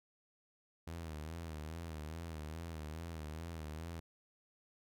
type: tone with vibrato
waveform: sawtooth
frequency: 80 Hz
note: D#2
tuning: 49 cents sharp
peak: -39 dBFS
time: 0.87-4 s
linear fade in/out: 5 ms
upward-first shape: sine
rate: 2.4 Hz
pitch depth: 95 cents each way
effects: none